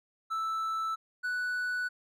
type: tone pair in turn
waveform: triangle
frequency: 1318.5 / 1482.3 Hz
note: E6 / F#6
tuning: 0 / +3 cents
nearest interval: major second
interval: 203 cents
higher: second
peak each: -28 dBFS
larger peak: neither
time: 0.3-0.96 / 1.23-1.89 s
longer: neither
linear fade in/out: 20 ms
effects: none